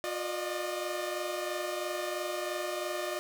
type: tone cluster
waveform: sawtooth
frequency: 356.8 / 594 / 617 Hz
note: F4 / D5 / D#5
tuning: +37 / +20 / -15 cents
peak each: -33 / -34 / -33 dBFS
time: 0.04-3.19 s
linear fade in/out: 0 ms
effects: none